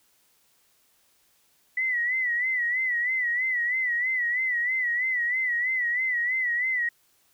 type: tone with vibrato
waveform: sine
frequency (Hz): 1975.5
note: B6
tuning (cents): 0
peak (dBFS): -23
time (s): 1.77-6.89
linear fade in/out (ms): 5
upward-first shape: sine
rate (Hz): 3.1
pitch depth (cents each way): 85
effects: white hiss -65 dBFS RMS until 7.33 s